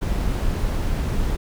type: noise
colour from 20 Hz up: brown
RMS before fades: -22 dBFS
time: 0.01-1.37 s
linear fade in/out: 20 ms
effects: none